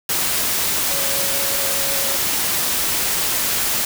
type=tone in noise; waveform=sine; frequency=554.4 Hz; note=C#5; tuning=in tune; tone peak=-30 dBFS; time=0.91-2.16 s; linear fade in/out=2 ms; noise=white; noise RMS=-20 dBFS; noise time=0.09-3.85 s; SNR=-13 dB; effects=none